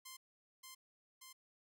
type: tone with echo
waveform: 5% pulse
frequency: 1046 Hz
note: C6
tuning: 1 cent flat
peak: -38 dBFS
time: 0.05-0.17 s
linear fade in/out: 10 ms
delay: 580 ms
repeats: 2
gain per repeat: -2 dB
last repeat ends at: 1.33 s
effects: none